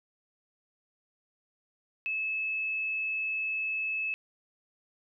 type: tone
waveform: sine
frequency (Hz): 2600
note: E7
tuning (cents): -24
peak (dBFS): -29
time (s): 2.06-4.14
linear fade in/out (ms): 0
effects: none